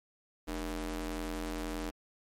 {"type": "ring-modulated tone", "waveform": "sawtooth", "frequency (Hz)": 172.3, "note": "F3", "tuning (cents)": -23, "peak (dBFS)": -28, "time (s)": [0.47, 1.91], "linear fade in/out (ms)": 20, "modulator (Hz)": 127, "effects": ["MP3 64 kbps"]}